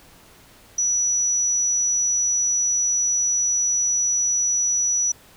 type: tone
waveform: sine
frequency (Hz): 5890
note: F#8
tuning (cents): -9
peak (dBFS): -18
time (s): 0.78-5.12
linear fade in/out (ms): 5
effects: pink hiss -50 dBFS RMS until 5.36 s